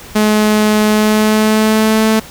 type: tone with pitch glide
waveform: sawtooth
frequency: 213 to 219.5 Hz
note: G#3 to A3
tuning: +44 to -4 cents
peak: -5 dBFS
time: 0.15-2.2 s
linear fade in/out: 10 ms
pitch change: +52 cents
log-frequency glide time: 0.87-2.07 s
effects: pink hiss -34 dBFS RMS until 2.3 s